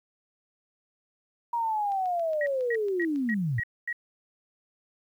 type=linear sweep; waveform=sine; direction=down; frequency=953 to 103.83 Hz; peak=-25 dBFS; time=1.53-3.6 s; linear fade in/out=5 ms
type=click train; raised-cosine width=0.2 ms; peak=-34 dBFS; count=11; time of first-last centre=1.92-3.297 s; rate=7.26 Hz
type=tone bursts; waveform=sine; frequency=1903 Hz; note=A#6; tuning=35 cents sharp; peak=-28 dBFS; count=6; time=2.41-3.928 s; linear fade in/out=2 ms; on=53 ms; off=240 ms
effects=10-bit